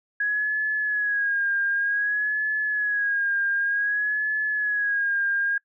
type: tone with vibrato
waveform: sine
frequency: 1661.2 Hz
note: G#6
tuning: in tune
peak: -21 dBFS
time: 0.2-5.58 s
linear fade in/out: 5 ms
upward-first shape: sine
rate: 0.54 Hz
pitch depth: 58 cents each way
effects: noise-tail reverb RT60 0.1 s tail -23 dB re dry